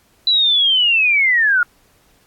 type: linear sweep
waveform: sine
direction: down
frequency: 3993 to 1396.9 Hz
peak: -11 dBFS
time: 0.27-1.63 s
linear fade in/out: 2 ms
effects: pink hiss -56 dBFS RMS until 2.26 s + AAC 64 kbps